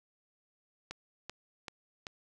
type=click train; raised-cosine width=0.2 ms; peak=-23 dBFS; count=4; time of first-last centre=0.91-2.068 s; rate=2.59 Hz; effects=none

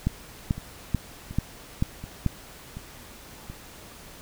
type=two click trains; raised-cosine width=5 ms; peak=-24 / -10 dBFS; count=5 / 6; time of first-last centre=0.58-3.5 / 0.07-2.263 s; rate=1.37 / 2.28 Hz; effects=pink hiss -46 dBFS RMS until 4.21 s

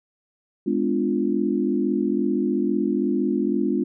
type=chord; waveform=sine; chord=G# diminished seventh; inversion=none; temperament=equal with one note detuned; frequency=207.7 / 251.4 / 293.7 / 349.2 Hz; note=G#3 / B3 / D4 / F4; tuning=0 / +31 / 0 / 0 cents; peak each=-25 dBFS; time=0.66-3.84 s; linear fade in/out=10 ms; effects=none

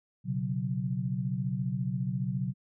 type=chord; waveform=sine; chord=B suspended second; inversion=none; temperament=equal with one note detuned; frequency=123.97 / 138.59 / 185 Hz; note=B2 / C#3 / F#3; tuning=+7 / 0 / 0 cents; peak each=-33 dBFS; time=0.24-2.54 s; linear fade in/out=50 ms; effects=none

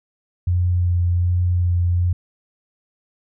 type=tone with vibrato; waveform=sine; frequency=88.4 Hz; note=F2; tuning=22 cents sharp; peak=-15 dBFS; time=0.47-2.13 s; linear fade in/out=5 ms; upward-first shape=sine; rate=1.3 Hz; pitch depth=15 cents each way; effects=none

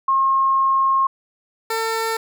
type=tone pair in turn; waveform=sine / 15% pulse; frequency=1075 / 449.4 Hz; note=C6 / A4; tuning=+47 / +37 cents; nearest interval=octave + minor third; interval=1510 cents; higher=first; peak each=-14 dBFS; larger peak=neither; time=0.08-1.07 / 1.7-2.17 s; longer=first; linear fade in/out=5 ms; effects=none

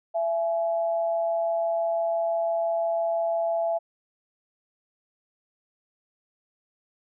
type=tone pair together; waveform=sine; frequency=670 / 844.1 Hz; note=E5 / G#5; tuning=+28 / +28 cents; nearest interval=major third; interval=400 cents; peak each=-23 / -33 dBFS; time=0.14-3.79 s; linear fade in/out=20 ms; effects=none

